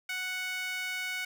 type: tone with high-pass filter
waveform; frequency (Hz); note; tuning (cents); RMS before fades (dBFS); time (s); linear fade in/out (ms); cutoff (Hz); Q
sawtooth; 740; F#5; 0; -35; 0.09-1.25; 5; 1900; 4.2
effects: none